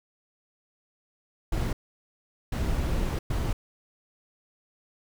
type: noise bursts at uneven times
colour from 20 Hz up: brown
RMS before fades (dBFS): -27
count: 3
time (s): 1.52-1.73 / 2.52-3.19 / 3.3-3.53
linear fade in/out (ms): 5
effects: none